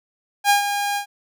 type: tone with ADSR envelope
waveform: sawtooth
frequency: 812 Hz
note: G#5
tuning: 39 cents flat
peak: -8 dBFS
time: 0.44-1.06 s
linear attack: 58 ms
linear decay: 120 ms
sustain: -9 dB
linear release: 95 ms
effects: none